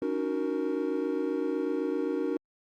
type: chord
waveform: triangle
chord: D# minor seventh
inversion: third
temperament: equal with one note detuned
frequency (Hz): 283.3 / 311.1 / 370 / 466.2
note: C#4 / D#4 / F#4 / A#4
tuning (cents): +38 / 0 / 0 / 0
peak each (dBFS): -31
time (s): 0.02-2.37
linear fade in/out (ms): 2
effects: Opus 48 kbps